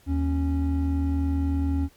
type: tone pair together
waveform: triangle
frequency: 78 / 276 Hz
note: D#2 / C#4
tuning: +5 / -7 cents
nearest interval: octave + minor seventh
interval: 2188 cents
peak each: -21 / -24 dBFS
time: 0.06-1.89 s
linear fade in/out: 50 ms
effects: pink hiss -58 dBFS RMS until 1.96 s + MP3 96 kbps